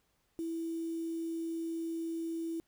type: tone with quantisation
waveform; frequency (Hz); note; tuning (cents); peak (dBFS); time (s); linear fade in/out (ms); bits
sine; 329.6; E4; 0; -34; 0.39-2.6; 0; 9
effects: pink hiss -75 dBFS RMS until 2.67 s